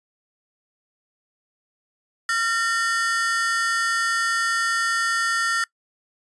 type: ring-modulated tone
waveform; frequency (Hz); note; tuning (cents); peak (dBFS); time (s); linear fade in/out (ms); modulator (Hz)
45% pulse; 1600; G6; +35; -17; 2.29-5.64; 2; 225
effects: noise-tail reverb RT60 0.1 s tail -23 dB re dry + resampled to 24000 Hz